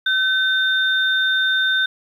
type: tone pair together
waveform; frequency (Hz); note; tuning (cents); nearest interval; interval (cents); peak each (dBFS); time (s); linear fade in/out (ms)
sine; 1529 / 3620; G6 / A7; -44 / +48; octave + minor third; 1492; -17 / -20; 0.06-1.86; 5
effects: 8-bit